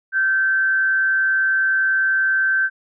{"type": "tone with frequency modulation", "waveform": "sine", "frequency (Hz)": 1550, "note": "G6", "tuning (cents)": -20, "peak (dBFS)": -15, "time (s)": [0.12, 2.7], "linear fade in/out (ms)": 50, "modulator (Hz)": 151, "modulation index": 0.29, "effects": []}